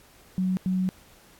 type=tone bursts at uneven times; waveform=sine; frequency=185.7 Hz; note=F#3; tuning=7 cents sharp; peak=-22 dBFS; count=2; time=0.38-0.57 / 0.66-0.89 s; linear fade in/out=0 ms; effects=pink hiss -55 dBFS RMS until 1.39 s + AAC 64 kbps